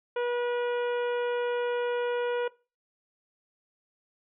harmonic tone, 484.3 Hz, B4, 34 cents flat, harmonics 1 / 2 / 3 / 4 / 5 / 6 / 7, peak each -27 / -36 / -38 / -47 / -45 / -48 / -53 dBFS, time 0.16-2.48 s, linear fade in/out 5 ms, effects noise-tail reverb RT60 0.3 s tail -20 dB re dry

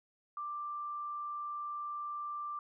sine tone, 1180 Hz, D6, 8 cents sharp, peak -37 dBFS, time 0.37-2.59 s, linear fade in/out 2 ms, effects none

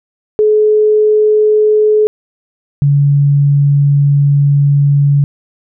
sine tone pair in turn, 426.6 / 142.36 Hz, G#4 / C#3, +46 / +46 cents, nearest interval octave + perfect fifth, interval 1900 cents, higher first, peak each -6 dBFS, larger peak neither, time 0.39-2.07 / 2.82-5.24 s, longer second, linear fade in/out 0 ms, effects none

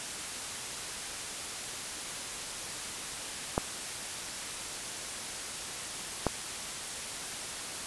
clicks, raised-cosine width 1 ms, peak -11 dBFS, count 2, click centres 3.579 / 6.267 s, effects white hiss -38 dBFS RMS until 7.86 s + resampled to 24000 Hz

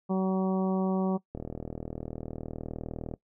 harmonic tone, 189 Hz, F#3, 37 cents sharp, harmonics 1 / 2 / 3 / 4 / 5 / 6, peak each -26 / -32 / -36 / -38 / -40 / -42 dBFS, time 0.09-1.18 s, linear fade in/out 20 ms
click train, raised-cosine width 2 ms, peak -23 dBFS, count 72, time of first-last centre 1.35-3.138 s, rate 39.7 Hz
effects noise-tail reverb RT60 0.1 s tail -19 dB re dry

